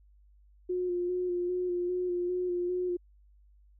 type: tone with vibrato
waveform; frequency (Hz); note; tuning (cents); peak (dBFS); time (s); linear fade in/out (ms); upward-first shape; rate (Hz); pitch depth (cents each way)
sine; 357.7; F4; +41; -28; 0.69-2.97; 10; square; 2.5; 21
effects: added 50 Hz sine -57 dBFS peak until 3.79 s